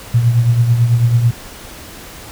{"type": "tone with tremolo", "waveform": "sine", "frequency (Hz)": 118.5, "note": "A#2", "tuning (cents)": 29, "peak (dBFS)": -6, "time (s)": [0.14, 1.31], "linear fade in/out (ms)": 5, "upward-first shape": "triangle", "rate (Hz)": 9.1, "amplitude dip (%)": 65, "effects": ["pink hiss -34 dBFS RMS until 2.31 s"]}